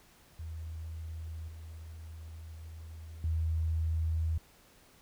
sine tone with level steps, 80.6 Hz, E2, 38 cents flat, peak -38 / -43 / -28 dBFS, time 0.39-4.38 s, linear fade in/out 5 ms, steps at 1.48 / 3.24 s, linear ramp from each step 2 ms, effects pink hiss -61 dBFS RMS until 5.01 s

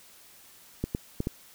clicks, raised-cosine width 3 ms, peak -15 dBFS, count 4, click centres 0.84 / 0.949 / 1.204 / 1.271 s, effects white hiss -54 dBFS RMS until 1.54 s

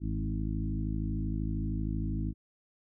harmonic tone with a mistuned harmonic, 52.9 Hz, G#1, 33 cents sharp, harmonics 1 / 2 / 3 / 4 / 5 / 6, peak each -33 / -36 / -38 / -39 / -40 / -41 dBFS, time 0-2.34 s, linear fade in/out 50 ms, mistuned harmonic 3, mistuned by +23 cents, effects none

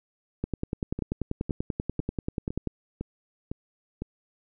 two click trains, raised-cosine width 3 ms, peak -19 / -15 dBFS, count 7 / 24, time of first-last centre 0.99-4.02 / 0.44-2.673 s, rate 1.98 / 10.3 Hz, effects none

